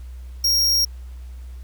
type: tone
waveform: 45% pulse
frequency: 5588 Hz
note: F8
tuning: in tune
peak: -16 dBFS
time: 0.44-0.85 s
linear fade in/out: 5 ms
effects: added 62 Hz sine -33 dBFS peak until 1.63 s + pink hiss -56 dBFS RMS until 1.63 s